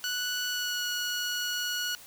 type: tone with pitch glide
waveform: 15% pulse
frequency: 1478 to 1458.5 Hz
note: F#6 to F#6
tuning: -2 to -25 cents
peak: -23 dBFS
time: 0.04-1.95 s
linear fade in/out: 0 ms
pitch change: -23 cents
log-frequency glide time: 0.47-0.86 s
effects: white hiss -50 dBFS RMS until 2.06 s